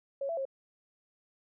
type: tone with pitch steps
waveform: sine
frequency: 552 / 667 / 539 Hz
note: C#5 / E5 / C#5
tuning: -7 / +20 / -49 cents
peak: -31 dBFS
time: 0.21-0.453 s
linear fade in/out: 5 ms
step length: 81 ms
effects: none